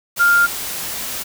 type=tone in noise; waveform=sine; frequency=1400 Hz; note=F6; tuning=4 cents sharp; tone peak=-10 dBFS; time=0.19-0.47 s; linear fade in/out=20 ms; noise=white; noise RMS=-26 dBFS; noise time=0.16-1.24 s; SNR=+13 dB; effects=none